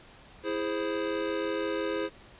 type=chord; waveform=square; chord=E augmented; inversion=none; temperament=equal; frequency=329.6 / 415.3 / 523.3 Hz; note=E4 / G#4 / B#4; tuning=0 / 0 / 0 cents; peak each=-34 dBFS; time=0.43-2.1 s; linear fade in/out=50 ms; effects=pink hiss -53 dBFS RMS until 2.39 s + resampled to 8000 Hz